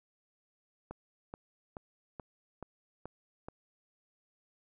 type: click train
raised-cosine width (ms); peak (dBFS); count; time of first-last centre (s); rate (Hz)
1; -28; 7; 0.91-3.485; 2.33
effects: none